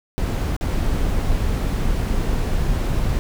brown noise with dropouts, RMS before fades -20 dBFS, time 0.18-3.19 s, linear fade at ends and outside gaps 0 ms, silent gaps 0.565-0.61 s, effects none

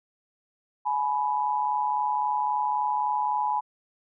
sine tone pair together, 844.1 / 987.8 Hz, G#5 / B5, +28 / 0 cents, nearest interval minor third, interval 272 cents, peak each -26 dBFS, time 0.85-3.61 s, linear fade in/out 20 ms, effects none

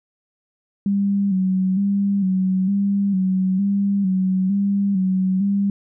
sine tone with vibrato, 193.4 Hz, G3, 23 cents flat, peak -16 dBFS, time 0.86-5.7 s, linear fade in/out 2 ms, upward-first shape square, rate 1.1 Hz, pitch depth 54 cents each way, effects none

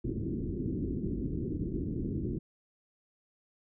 white low-pass noise, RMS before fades -34 dBFS, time 0.04-2.39 s, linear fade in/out 10 ms, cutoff 360 Hz, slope 48 dB/octave, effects none

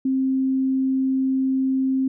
sine tone, 264.3 Hz, C4, 18 cents sharp, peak -18 dBFS, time 0.05-2.08 s, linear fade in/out 5 ms, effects none

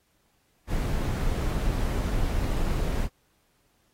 brown noise, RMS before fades -26 dBFS, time 0.67-3.09 s, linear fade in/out 50 ms, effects pink hiss -69 dBFS RMS until 3.93 s + AAC 48 kbps

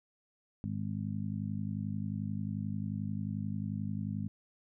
harmonic tone, 51.3 Hz, G#1, 21 cents flat, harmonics 2 / 3 / 4 / 5, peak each -38 / -40 / -37 / -44 dBFS, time 0.64-4.28 s, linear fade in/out 0 ms, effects none

